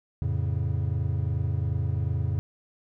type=chord; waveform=triangle; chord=F augmented; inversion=none; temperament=equal; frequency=87.31 / 110 / 138.59 Hz; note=F2 / A2 / C#3; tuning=0 / 0 / 0 cents; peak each=-26 / -27 / -28 dBFS; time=0.22-2.39 s; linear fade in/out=0 ms; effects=none